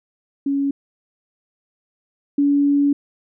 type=tone pair in turn; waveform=sine; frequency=278.8 / 284.7 Hz; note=C#4 / C#4; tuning=+10 / +46 cents; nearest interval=unison; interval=36 cents; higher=second; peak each=-17 / -13 dBFS; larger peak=second; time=0.46-0.71 / 2.38-2.93 s; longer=second; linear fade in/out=5 ms; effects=none